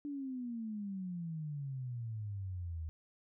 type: exponential sweep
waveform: sine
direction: down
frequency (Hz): 293.7 to 77.8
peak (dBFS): -38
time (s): 0.05-2.89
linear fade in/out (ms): 0
effects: none